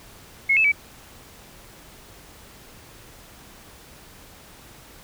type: tone with pitch steps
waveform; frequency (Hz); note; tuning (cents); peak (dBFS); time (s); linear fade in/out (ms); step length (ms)
sine; 2176 / 2611 / 2293; C#7 / E7 / D7; -33 / -17 / -42; -15; 0.49-0.721; 10; 77
effects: pink hiss -47 dBFS RMS until 5.03 s